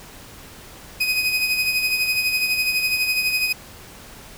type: tone with tremolo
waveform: 30% pulse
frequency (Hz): 2506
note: D#7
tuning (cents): +12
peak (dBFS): -14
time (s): 1-3.53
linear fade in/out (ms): 10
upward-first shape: sine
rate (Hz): 12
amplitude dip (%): 50
effects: pink hiss -42 dBFS RMS until 4.37 s